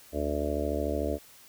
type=harmonic tone; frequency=73.42 Hz; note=D2; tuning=in tune; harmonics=1 / 3 / 4 / 5 / 6 / 7 / 8 / 9; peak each=-33 / -39 / -34 / -38 / -35 / -39 / -34 / -37 dBFS; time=0.12-1.19 s; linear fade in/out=50 ms; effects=white hiss -54 dBFS RMS until 1.48 s